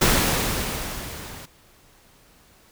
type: noise with level ramp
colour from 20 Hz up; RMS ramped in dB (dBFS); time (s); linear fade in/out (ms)
pink; -17 to -40; 0.01-1.46; 10
effects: pink hiss -55 dBFS RMS until 2.71 s